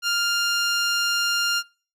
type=tone; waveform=15% pulse; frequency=1400 Hz; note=F6; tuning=4 cents sharp; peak=-14 dBFS; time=0.02-1.63 s; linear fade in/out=50 ms; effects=noise-tail reverb RT60 0.4 s tail -23 dB re dry + low-pass 11000 Hz 12 dB/octave